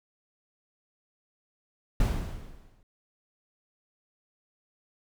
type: noise with exponential decay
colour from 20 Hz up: brown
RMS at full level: -22 dBFS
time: 2-2.83 s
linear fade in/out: 2 ms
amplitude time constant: 180 ms
effects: none